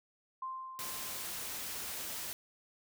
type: tone with exponential decay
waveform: sine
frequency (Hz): 1046.5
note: C6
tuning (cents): 0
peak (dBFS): -36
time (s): 0.42-1.94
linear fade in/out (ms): 5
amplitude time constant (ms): 330
type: noise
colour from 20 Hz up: white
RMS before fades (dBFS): -41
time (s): 0.79-2.33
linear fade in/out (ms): 0
effects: none